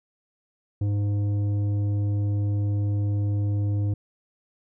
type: tone with tanh clipping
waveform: sine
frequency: 102.2 Hz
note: G#2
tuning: 27 cents flat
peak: -23 dBFS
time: 0.81-3.94 s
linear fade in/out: 5 ms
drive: 9 dB
effects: none